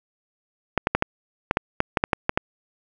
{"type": "clicks", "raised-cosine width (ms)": 0.5, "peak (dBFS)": -3, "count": 12, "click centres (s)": [0.777, 0.871, 0.95, 1.024, 1.511, 1.571, 1.804, 1.972, 2.039, 2.132, 2.294, 2.375], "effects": []}